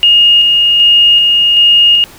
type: tone with tremolo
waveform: sine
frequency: 2850 Hz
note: F7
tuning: 34 cents sharp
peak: -3 dBFS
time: 0.03-2.04 s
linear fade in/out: 0 ms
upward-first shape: square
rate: 1.3 Hz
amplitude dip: 25%
effects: pink hiss -36 dBFS RMS until 2.18 s